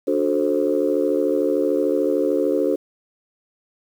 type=chord; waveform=sine; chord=D dominant seventh; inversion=none; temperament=just; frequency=293.7 / 367.1 / 440.5 / 528.6 Hz; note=D4 / F#4 / A4 / C5; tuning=0 / -14 / +2 / +18 cents; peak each=-22 dBFS; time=0.07-2.76 s; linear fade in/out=10 ms; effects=tanh soft clip ceiling -8 dBFS + 8-bit